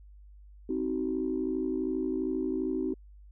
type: chord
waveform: sine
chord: C diminished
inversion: none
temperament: just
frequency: 261.6 / 314 / 376.7 Hz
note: C4 / Eb4 / Gb4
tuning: 0 / +16 / +31 cents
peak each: -32 / -32 / -32 dBFS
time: 0.69-2.94 s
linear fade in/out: 5 ms
effects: tanh soft clip ceiling -19 dBFS + added 50 Hz sine -49 dBFS peak until 3.31 s